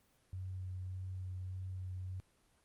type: tone with vibrato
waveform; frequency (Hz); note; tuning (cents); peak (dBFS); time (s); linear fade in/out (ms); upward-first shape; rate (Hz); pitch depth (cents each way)
sine; 92.7; F#2; +4; -40; 0.33-2.2; 0; sine; 1.7; 12
effects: pink hiss -72 dBFS RMS until 2.64 s + Opus 24 kbps